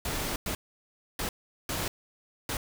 pink noise bursts at uneven times, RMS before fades -32 dBFS, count 5, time 0.05-0.36 / 0.46-0.55 / 1.19-1.29 / 1.69-1.88 / 2.49-2.57 s, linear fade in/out 2 ms, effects none

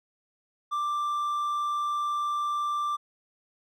triangle tone with hard clipping, 1179 Hz, D6, 6 cents sharp, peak -27 dBFS, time 0.71-2.97 s, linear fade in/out 20 ms, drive 6 dB, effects none

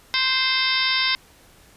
harmonic tone with a mistuned harmonic, 522 Hz, C5, 4 cents flat, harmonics 2 / 3 / 4 / 5 / 6 / 7 / 8 / 9 / 10, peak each -29 / -29 / -24 / -30 / -29 / -25 / -32 / -28 / -27 dBFS, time 0.14-1.15 s, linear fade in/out 0 ms, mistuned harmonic 8, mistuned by -68 cents, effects pink hiss -52 dBFS RMS until 1.76 s + resampled to 32000 Hz

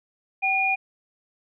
sine tone pair together, 769.6 / 2432 Hz, G5 / D#7, -32 / -40 cents, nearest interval octave + minor sixth, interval 1992 cents, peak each -25 / -21 dBFS, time 0.42-0.76 s, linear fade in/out 20 ms, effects none

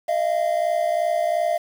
triangle tone pair together, 622.3 / 685.1 Hz, D#5 / F5, 0 / -33 cents, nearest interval major second, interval 167 cents, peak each -21 / -19 dBFS, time 0.08-1.58 s, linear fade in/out 10 ms, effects 7-bit

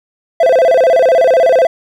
triangle tone with vibrato, 587.3 Hz, D5, in tune, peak -4 dBFS, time 0.4-1.67 s, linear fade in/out 5 ms, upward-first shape square, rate 16 Hz, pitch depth 220 cents each way, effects none

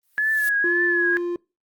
blue noise with exponential growth, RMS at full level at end -30 dBFS, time 0.03-0.49 s, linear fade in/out 2 ms, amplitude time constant 100 ms
sine tone with vibrato, 1699 Hz, G#6, 39 cents sharp, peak -18 dBFS, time 0.18-1.17 s, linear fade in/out 0 ms, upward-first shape triangle, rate 1.9 Hz, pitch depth 67 cents each way
triangle tone, 349 Hz, F4, 1 cent flat, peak -21 dBFS, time 0.64-1.36 s, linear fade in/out 2 ms
effects noise-tail reverb RT60 0.3 s tail -25 dB re dry + Opus 32 kbps

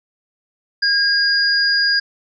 sine tone pair together, 1627 / 4875 Hz, G#6 / D#8, -36 / -36 cents, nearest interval octave + perfect fifth, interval 1900 cents, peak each -16 dBFS, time 0.82-2 s, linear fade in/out 10 ms, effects none

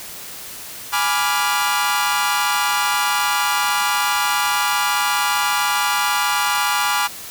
sawtooth chord, G# diminished seventh, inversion none, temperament equal with one note detuned, 830.6 / 987.8 / 1174.7 / 1402.6 Hz, G#5 / B5 / D6 / F6, 0 / 0 / 0 / +7 cents, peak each -19 dBFS, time 0.92-7.08 s, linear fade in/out 20 ms, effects white hiss -34 dBFS RMS until 7.3 s

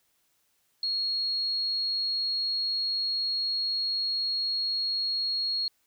sine tone, 4301 Hz, C8, 47 cents sharp, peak -26 dBFS, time 0.83-5.68 s, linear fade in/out 2 ms, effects white hiss -71 dBFS RMS until 5.86 s

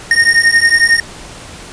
square beating tone pair, 1842 / 1853 Hz, A#6 / A#6, -21 / -11 cents, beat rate 11 Hz, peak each -11 dBFS, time 0.11-1 s, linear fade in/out 2 ms, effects pink hiss -32 dBFS RMS until 1.72 s + resampled to 22050 Hz

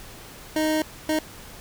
25% pulse tone bursts at uneven times, 311.1 Hz, D#4, in tune, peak -17 dBFS, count 2, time 0.56-0.82 / 1.09-1.19 s, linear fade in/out 2 ms, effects pink hiss -43 dBFS RMS until 1.6 s

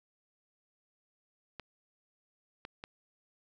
clicks, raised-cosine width 0.3 ms, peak -26 dBFS, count 3, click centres 1.597 / 2.651 / 2.839 s, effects none

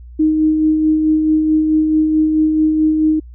sine tone with tremolo, 311.1 Hz, D#4, in tune, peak -9 dBFS, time 0.19-3.2 s, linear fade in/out 10 ms, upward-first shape sine, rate 4.6 Hz, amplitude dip 35%, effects added 60 Hz sine -33 dBFS peak until 3.34 s

